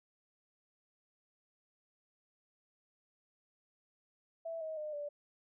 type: tone with pitch steps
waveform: sine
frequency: 659.3 / 633.2 / 608.1 / 584 Hz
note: E5 / D#5 / D#5 / D5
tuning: 0 / +30 / -40 / -10 cents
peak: -38 dBFS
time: 4.45-5.09 s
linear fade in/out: 10 ms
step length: 160 ms
effects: none